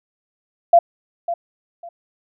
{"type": "tone with echo", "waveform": "sine", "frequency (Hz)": 685, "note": "F5", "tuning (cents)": -34, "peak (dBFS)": -6, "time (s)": [0.73, 0.79], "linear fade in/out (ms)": 5, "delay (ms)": 550, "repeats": 2, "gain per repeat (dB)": -13, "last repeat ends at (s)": 1.89, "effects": []}